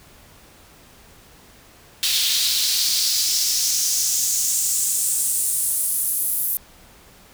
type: noise with high-pass filter sweep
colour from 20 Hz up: pink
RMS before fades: -21 dBFS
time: 2.03-6.57 s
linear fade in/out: 0 ms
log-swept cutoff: 3600 to 12000 Hz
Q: 2.7
effects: pink hiss -49 dBFS RMS until 7.33 s